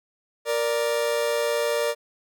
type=tone pair together; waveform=40% pulse; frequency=468.4 / 587.3 Hz; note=A#4 / D5; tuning=+8 / 0 cents; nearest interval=major third; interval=392 cents; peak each=-24 dBFS; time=0.45-1.95 s; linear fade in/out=50 ms; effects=none